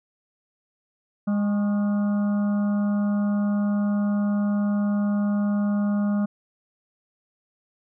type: harmonic tone with a mistuned harmonic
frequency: 204.7 Hz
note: G#3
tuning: 25 cents flat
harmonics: 1 / 3 / 4 / 5 / 6 / 7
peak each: -20 / -35 / -43 / -45 / -41 / -44 dBFS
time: 1.27-6.26 s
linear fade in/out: 10 ms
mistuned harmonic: 5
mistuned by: +100 cents
effects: none